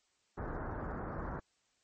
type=low-pass noise; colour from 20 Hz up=pink; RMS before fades=-40 dBFS; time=0.37-1.4 s; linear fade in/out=10 ms; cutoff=1600 Hz; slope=48 dB/octave; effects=white hiss -75 dBFS RMS until 1.83 s + MP3 32 kbps

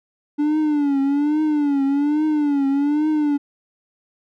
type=tone with vibrato; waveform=triangle; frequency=290.9 Hz; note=D4; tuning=16 cents flat; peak=-14 dBFS; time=0.38-3.38 s; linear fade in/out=20 ms; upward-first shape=triangle; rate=1.2 Hz; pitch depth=120 cents each way; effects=none

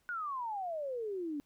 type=exponential sweep; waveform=sine; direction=down; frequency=1480 to 280 Hz; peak=-35 dBFS; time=0.09-1.4 s; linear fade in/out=0 ms; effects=pink hiss -74 dBFS RMS until 1.45 s

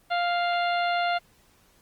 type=harmonic tone; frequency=699 Hz; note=F5; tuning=1 cent sharp; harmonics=1 / 2 / 3 / 4 / 5 / 6; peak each=-24 / -30 / -34 / -36 / -38 / -40 dBFS; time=0.1-1.19 s; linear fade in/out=20 ms; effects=pink hiss -61 dBFS RMS until 1.81 s + Opus 24 kbps

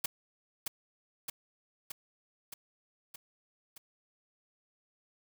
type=noise with echo; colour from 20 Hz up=white; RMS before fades=-32 dBFS; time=0.04-0.06 s; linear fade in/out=5 ms; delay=620 ms; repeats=6; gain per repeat=-3 dB; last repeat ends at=3.78 s; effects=none

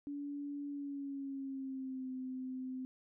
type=tone with pitch glide; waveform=sine; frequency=286.3 to 258 Hz; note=D4 to C4; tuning=-44 to -24 cents; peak=-39 dBFS; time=0.07-2.85 s; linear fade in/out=0 ms; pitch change=-180 cents; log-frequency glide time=0.69-2.11 s; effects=none

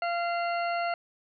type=harmonic tone with a mistuned harmonic; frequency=690 Hz; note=F5; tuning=21 cents flat; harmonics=1 / 2 / 3 / 4 / 6; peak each=-28 / -34 / -38 / -40 / -44 dBFS; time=0.02-0.94 s; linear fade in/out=2 ms; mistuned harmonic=6; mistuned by=+76 cents; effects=none

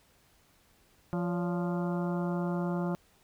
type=harmonic tone with a mistuned harmonic; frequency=174.61 Hz; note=F3; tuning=in tune; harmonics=1 / 2 / 3 / 4 / 5 / 6 / 7 / 8; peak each=-30 / -36 / -40 / -42 / -44 / -46 / -47 / -48 dBFS; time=1.13-2.95 s; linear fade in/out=0 ms; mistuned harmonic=3; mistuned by=+120 cents; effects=pink hiss -65 dBFS RMS until 3.23 s

